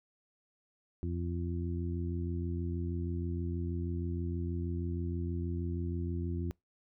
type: harmonic tone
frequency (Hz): 86.3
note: F2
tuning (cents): -20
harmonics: 1 / 2 / 3 / 4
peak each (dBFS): -34 / -40 / -42 / -42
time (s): 1.03-6.51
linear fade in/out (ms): 0
effects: noise-tail reverb RT60 0.2 s tail -26 dB re dry